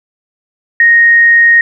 sine tone, 1864.7 Hz, A#6, in tune, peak -3 dBFS, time 0.8-1.61 s, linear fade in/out 2 ms, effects none

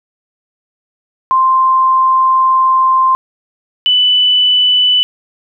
sine tone pair in turn, 1046.5 / 2987 Hz, C6 / F#7, 0 / +16 cents, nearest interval octave + tritone, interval 1816 cents, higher second, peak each -7 dBFS, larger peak neither, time 1.31-3.15 / 3.86-5.03 s, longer first, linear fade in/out 0 ms, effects none

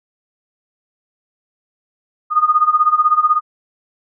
sine tone with tremolo, 1231 Hz, D#6, 19 cents flat, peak -7 dBFS, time 2.3-3.41 s, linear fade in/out 50 ms, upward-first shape sine, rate 16 Hz, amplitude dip 85%, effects none

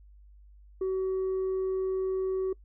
sine tone with tanh clipping, 378.1 Hz, F#4, 38 cents sharp, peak -27 dBFS, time 0.81-2.53 s, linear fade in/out 5 ms, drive 1 dB, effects noise-tail reverb RT60 0.1 s tail -22 dB re dry + added 50 Hz sine -51 dBFS peak until 2.64 s

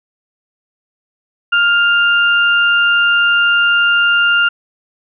sine tone pair together, 1405.9 / 2794 Hz, F6 / F7, +11 / 0 cents, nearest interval octave, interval 1189 cents, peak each -10 / -15 dBFS, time 1.52-4.49 s, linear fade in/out 10 ms, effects none

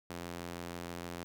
sawtooth tone with high-pass filter, 86.4 Hz, F2, 18 cents flat, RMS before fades -43 dBFS, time 0.1-1.24 s, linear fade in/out 0 ms, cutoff 190 Hz, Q 0.61, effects none

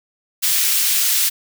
white high-pass noise, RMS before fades -17 dBFS, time 0.42-1.3 s, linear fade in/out 20 ms, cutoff 2300 Hz, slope 12 dB/octave, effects none

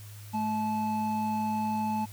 triangle tone pair together, 216.3 / 866 Hz, A3 / A5, -29 / -28 cents, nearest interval 2 octaves, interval 2401 cents, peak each -28 dBFS, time 0.33-2.06 s, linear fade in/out 20 ms, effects added 104 Hz sine -43 dBFS peak until 2.12 s + white hiss -52 dBFS RMS until 2.12 s

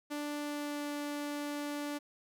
sawtooth tone with pitch glide, 293.7 to 291.5 Hz, D4 to D4, 0 to -13 cents, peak -32 dBFS, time 0.1-1.99 s, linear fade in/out 20 ms, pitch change -13 cents, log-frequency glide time 0.38-0.9 s, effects none

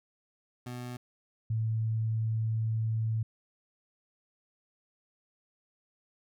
25% pulse / sine tone pair in turn, 123.47 / 111.28 Hz, B2 / A2, 0 / +20 cents, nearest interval major second, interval 180 cents, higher first, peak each -34 / -27 dBFS, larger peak second, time 0.66-0.97 / 1.5-3.23 s, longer second, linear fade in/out 5 ms, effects none

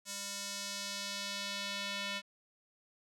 square tone with band-pass filter sweep, 200 Hz, G3, 35 cents sharp, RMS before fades -40 dBFS, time 0.05-2.22 s, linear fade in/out 50 ms, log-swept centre 6900 to 3100 Hz, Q 1.4, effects none

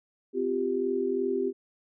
sine chord, C suspended fourth, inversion none, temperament equal with one note detuned, 257.7 / 349.2 / 392 Hz, C4 / F4 / G4, -26 / 0 / 0 cents, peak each -32 / -32 / -27 dBFS, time 0.33-1.53 s, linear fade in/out 50 ms, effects none

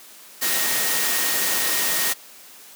sine tone in noise, 1864.7 Hz, A#6, in tune, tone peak -30 dBFS, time 0.41-2.14 s, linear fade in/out 20 ms, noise white, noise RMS -22 dBFS, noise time 0.41-2.14 s, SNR -11 dB, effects white hiss -45 dBFS RMS until 2.75 s + high-pass 200 Hz 12 dB/octave

